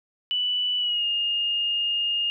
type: tone with pitch glide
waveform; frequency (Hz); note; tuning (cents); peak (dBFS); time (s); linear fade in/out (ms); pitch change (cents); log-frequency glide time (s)
sine; 2969 to 2835; F#7 to F7; +5 to +25; -22; 0.31-2.3; 0; -80; 0.78-1.05
effects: none